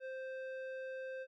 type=tone with low-pass filter; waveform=square; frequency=523.3 Hz; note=C5; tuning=in tune; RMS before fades=-44 dBFS; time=0-1.27 s; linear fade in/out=50 ms; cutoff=1900 Hz; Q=1.1; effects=none